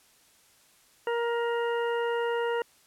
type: harmonic tone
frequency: 470 Hz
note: A#4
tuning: 14 cents sharp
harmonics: 1 / 2 / 3 / 4 / 6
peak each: -27 / -33 / -37 / -39 / -43 dBFS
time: 1.07-2.62 s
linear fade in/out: 2 ms
effects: white hiss -61 dBFS RMS until 2.86 s + low-pass 12000 Hz 12 dB/octave